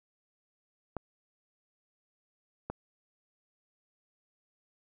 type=clicks; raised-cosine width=1 ms; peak=-21 dBFS; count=2; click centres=0.967 / 2.7 s; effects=none